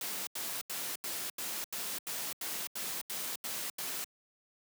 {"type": "noise bursts", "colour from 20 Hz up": "white", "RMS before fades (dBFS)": -38, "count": 12, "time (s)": [0.01, 4.043], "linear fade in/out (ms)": 2, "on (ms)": 260, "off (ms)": 83, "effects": ["high-pass 150 Hz 12 dB/octave"]}